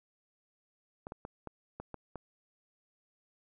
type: clicks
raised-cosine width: 1 ms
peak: -27 dBFS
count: 7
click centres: 1.069 / 1.121 / 1.251 / 1.473 / 1.8 / 1.943 / 2.157 s
effects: none